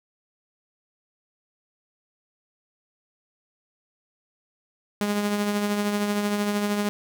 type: tone with tremolo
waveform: sawtooth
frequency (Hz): 206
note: G#3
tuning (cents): -14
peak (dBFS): -17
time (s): 5.01-6.89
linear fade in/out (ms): 0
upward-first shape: triangle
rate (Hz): 13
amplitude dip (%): 45
effects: none